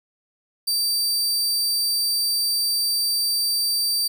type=tone; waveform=sawtooth; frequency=4655 Hz; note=D8; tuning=16 cents flat; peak=-17 dBFS; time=0.67-4.08 s; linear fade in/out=10 ms; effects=none